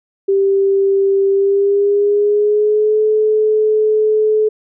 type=tone with pitch glide; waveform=sine; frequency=392.3 to 430.3 Hz; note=G4 to A4; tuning=+1 to -39 cents; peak=-10 dBFS; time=0.28-4.49 s; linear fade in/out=10 ms; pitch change=+160 cents; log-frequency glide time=1.3-3.01 s; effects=none